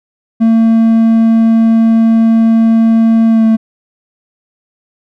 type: tone with pitch glide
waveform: triangle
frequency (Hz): 226 to 222.6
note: A3 to A3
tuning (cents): +47 to +20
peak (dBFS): -3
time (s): 0.4-3.57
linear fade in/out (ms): 20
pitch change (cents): -27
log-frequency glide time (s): 3.29-3.45
effects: none